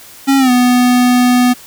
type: tone with pitch glide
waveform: square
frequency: 273 to 247.5 Hz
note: C#4 to B3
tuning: -26 to +4 cents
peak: -8 dBFS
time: 0.27-1.54 s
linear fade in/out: 20 ms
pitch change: -170 cents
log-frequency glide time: 0.38-0.51 s
effects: white hiss -37 dBFS RMS until 1.66 s